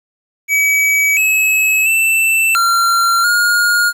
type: tone with pitch steps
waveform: square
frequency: 2279 / 2576 / 2664 / 1373 / 1427 Hz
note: C#7 / E7 / E7 / F6 / F6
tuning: +47 / -41 / +18 / -30 / +37 cents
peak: -11 dBFS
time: 0.48-3.93 s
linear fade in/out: 50 ms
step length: 690 ms
effects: 8-bit